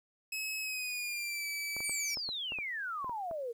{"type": "tone with pitch glide", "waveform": "sawtooth", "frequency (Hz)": [2571, 2304], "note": ["E7", "D7"], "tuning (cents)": [-44, -34], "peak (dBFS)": -32, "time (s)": [0.32, 2.15], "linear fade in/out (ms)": 5, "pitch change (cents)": -190, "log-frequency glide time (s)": [0.61, 1.47]}
{"type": "clicks", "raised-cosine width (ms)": 1, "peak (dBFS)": -31, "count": 10, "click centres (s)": [1.766, 1.805, 1.895, 2.172, 2.29, 2.521, 2.587, 3.045, 3.095, 3.312]}
{"type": "exponential sweep", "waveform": "sine", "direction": "down", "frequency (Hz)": [9490, 450], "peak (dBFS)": -35, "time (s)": [1.83, 3.53], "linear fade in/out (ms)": 20}
{"effects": ["11-bit"]}